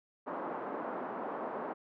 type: band-pass noise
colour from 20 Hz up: white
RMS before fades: -39 dBFS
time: 0.26-1.74 s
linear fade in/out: 20 ms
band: 220 to 1100 Hz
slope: 24 dB/octave
effects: none